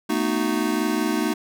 square chord, B dominant seventh, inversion third, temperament just, 222.2 / 246.9 / 308.7 / 370.4 Hz, A3 / B3 / D#4 / F#4, +17 / 0 / -14 / +2 cents, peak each -27 / -29 / -25 / -29 dBFS, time 0.09-1.34 s, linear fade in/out 10 ms, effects none

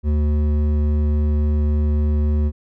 sine tone with hard clipping, 74.7 Hz, D2, 30 cents sharp, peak -17 dBFS, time 0.03-2.52 s, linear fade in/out 50 ms, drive 10 dB, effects none

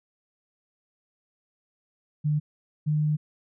sine tone pair in turn, 150 / 151.57 Hz, D3 / D#3, +37 / -45 cents, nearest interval unison, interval 18 cents, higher second, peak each -21 dBFS, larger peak neither, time 2.24-2.4 / 2.86-3.17 s, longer second, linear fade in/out 20 ms, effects none

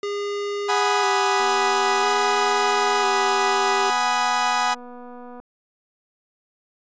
square tone with vibrato, 400.8 Hz, G4, 38 cents sharp, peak -25 dBFS, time 0.03-3.9 s, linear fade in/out 2 ms, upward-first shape square, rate 0.5 Hz, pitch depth 28 cents each way
35% pulse chord, G# minor seventh, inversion third, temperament equal, 740 / 830.6 / 987.8 / 1244.5 Hz, F#5 / G#5 / B5 / D#6, 0 / 0 / 0 / 0 cents, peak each -23 dBFS, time 0.68-4.75 s, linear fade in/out 20 ms
click train, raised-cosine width 1 ms, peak -28 dBFS, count 981, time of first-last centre 1.4-5.4 s, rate 245 Hz
effects resampled to 16000 Hz

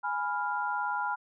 sine chord, F diminished, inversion first, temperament equal, 830.6 / 987.8 / 1396.9 Hz, Ab5 / Cb6 / F6, 0 / 0 / 0 cents, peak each -33 dBFS, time 0.03-1.16 s, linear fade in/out 20 ms, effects none

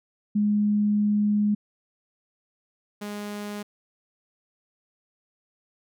sine / sawtooth tone pair in turn, 208.1 / 206.7 Hz, G#3 / G#3, +4 / -8 cents, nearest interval unison, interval 12 cents, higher first, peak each -19 / -28 dBFS, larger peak first, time 0.35-1.55 / 3.01-3.63 s, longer first, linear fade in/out 10 ms, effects none

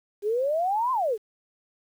sine exponential two-way sweep, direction up then down, 396.4 to 1060 to 396.4 Hz, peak -22 dBFS, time 0.22-1.18 s, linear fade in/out 50 ms, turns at 0.92 s, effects 9-bit

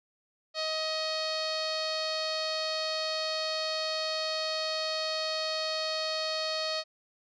sawtooth tone with low-pass filter, 630 Hz, D#5, 21 cents sharp, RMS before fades -32 dBFS, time 0.54-6.84 s, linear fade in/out 50 ms, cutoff 4500 Hz, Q 7.3, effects none

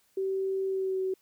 sine tone with pitch glide, 384.4 to 377.4 Hz, G4 to F#4, -34 to +34 cents, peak -27 dBFS, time 0.17-1.14 s, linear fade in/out 5 ms, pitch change -32 cents, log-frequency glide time 0.67-1 s, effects white hiss -68 dBFS RMS until 1.21 s

